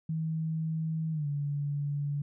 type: tone with pitch glide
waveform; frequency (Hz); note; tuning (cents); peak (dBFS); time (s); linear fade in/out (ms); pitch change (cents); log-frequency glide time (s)
sine; 159.9 to 144.11; D#3 to D3; +48 to -32; -29; 0.09-2.22; 5; -180; 1.12-1.27
effects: none